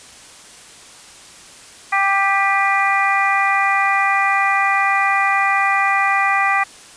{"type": "harmonic tone with a mistuned harmonic", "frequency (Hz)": 393.5, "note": "G4", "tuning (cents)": 7, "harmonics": [2, 3, 4, 5, 6], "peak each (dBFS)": [-19, -19, -26, -18, -23], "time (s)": [1.92, 6.64], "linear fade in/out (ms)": 10, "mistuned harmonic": 6, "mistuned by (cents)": 35, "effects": ["white hiss -41 dBFS RMS until 6.96 s", "resampled to 22050 Hz"]}